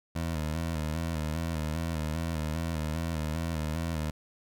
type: tone with vibrato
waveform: 20% pulse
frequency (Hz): 80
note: D#2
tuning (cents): +49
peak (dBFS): -25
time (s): 0.15-4.11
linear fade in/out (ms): 10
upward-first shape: square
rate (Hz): 2.5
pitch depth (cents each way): 60
effects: none